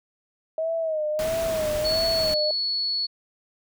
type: tone with vibrato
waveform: sine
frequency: 632 Hz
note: D#5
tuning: 27 cents sharp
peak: -23 dBFS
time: 0.58-2.51 s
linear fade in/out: 2 ms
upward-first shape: sine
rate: 1.5 Hz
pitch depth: 76 cents each way
type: noise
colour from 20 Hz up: pink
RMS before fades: -33 dBFS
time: 1.19-2.34 s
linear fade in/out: 0 ms
type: tone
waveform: sine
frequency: 4400 Hz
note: C#8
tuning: 14 cents flat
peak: -23 dBFS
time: 1.84-3.07 s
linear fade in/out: 20 ms
effects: none